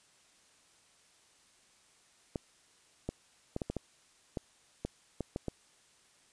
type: clicks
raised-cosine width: 2 ms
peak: -21 dBFS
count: 11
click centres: 2.358 / 3.09 / 3.564 / 3.618 / 3.7 / 3.767 / 4.372 / 4.85 / 5.207 / 5.361 / 5.483 s
effects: white hiss -65 dBFS RMS until 6.32 s + resampled to 22050 Hz